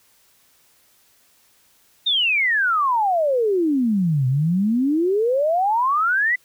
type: exponential two-way sweep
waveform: sine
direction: down then up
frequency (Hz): 3729 to 125 to 2034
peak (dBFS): -16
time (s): 2.06-6.36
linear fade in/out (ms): 10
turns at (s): 4.27
effects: white hiss -58 dBFS RMS until 6.44 s